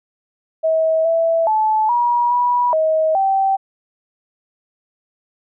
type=tone with pitch steps; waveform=sine; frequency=642 / 660 / 867 / 960 / 975 / 633 / 776 Hz; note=E5 / E5 / A5 / B5 / B5 / D#5 / G5; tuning=-46 / +2 / -26 / -49 / -23 / +30 / -18 cents; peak=-13 dBFS; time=0.63-3.57 s; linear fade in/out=20 ms; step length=420 ms; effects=none